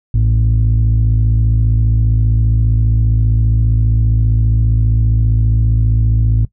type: tone pair together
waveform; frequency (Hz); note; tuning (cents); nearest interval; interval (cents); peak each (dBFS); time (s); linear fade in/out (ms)
sine; 55.98 / 111; A1 / A2; +31 / +16; octave; 1185; -10; 0.14-6.45; 5
effects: noise-tail reverb RT60 0.1 s tail -20 dB re dry + tanh soft clip ceiling -6 dBFS